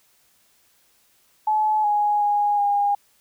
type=tone with pitch steps; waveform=sine; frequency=858 / 831 / 825 / 813 Hz; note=A5 / G#5 / G#5 / G#5; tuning=-44 / +1 / -12 / -37 cents; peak=-17 dBFS; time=1.47-2.95 s; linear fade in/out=5 ms; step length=370 ms; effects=white hiss -61 dBFS RMS until 3.2 s